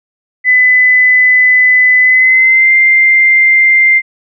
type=tone with pitch glide; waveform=sine; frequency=2006 to 2094 Hz; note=B6 to C7; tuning=+26 to +1 cents; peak=-4 dBFS; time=0.44-4.02 s; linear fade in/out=50 ms; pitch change=+75 cents; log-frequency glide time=2.01-2.73 s; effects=none